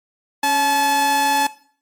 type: tone pair together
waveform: sawtooth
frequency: 277.2 / 861.9 Hz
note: C#4 / A5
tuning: 0 / -36 cents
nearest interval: octave + minor sixth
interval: 1964 cents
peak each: -22 / -12 dBFS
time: 0.43-1.47 s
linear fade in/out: 5 ms
effects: noise-tail reverb RT60 0.5 s tail -18 dB re dry + MP3 64 kbps